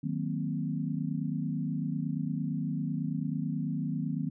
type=chord; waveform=sine; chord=C half-diminished seventh; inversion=first; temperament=equal; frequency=155.56 / 185 / 233.1 / 261.6 Hz; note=Eb3 / Gb3 / Bb3 / C4; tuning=0 / 0 / 0 / 0 cents; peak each=-33 / -36 / -36 / -36 dBFS; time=0.03-4.3 s; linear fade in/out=10 ms; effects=none